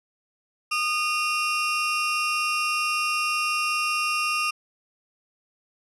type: tone pair together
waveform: 35% pulse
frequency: 1225.4 / 2751 Hz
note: D#6 / F7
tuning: -27 / -27 cents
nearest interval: octave + major second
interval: 1400 cents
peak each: -24 dBFS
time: 0.71-4.51 s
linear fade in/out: 10 ms
effects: resampled to 24000 Hz